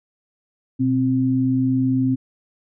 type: tone pair together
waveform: sine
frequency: 123.47 / 261.6 Hz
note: B2 / C4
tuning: 0 / 0 cents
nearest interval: octave + minor second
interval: 1300 cents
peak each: -22 / -17 dBFS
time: 0.79-2.16 s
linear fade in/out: 20 ms
effects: none